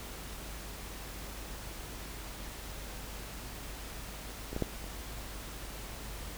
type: clicks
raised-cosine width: 2 ms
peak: -26 / -21 / -16 / -30 dBFS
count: 4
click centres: 4.53 / 4.564 / 4.623 / 4.842 s
effects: added 50 Hz sine -45 dBFS peak until 6.37 s + pink hiss -45 dBFS RMS until 6.37 s